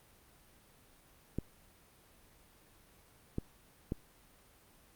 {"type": "clicks", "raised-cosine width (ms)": 3, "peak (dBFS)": -21, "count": 3, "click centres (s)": [1.386, 3.384, 3.921], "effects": ["pink hiss -63 dBFS RMS until 4.95 s", "Opus 32 kbps"]}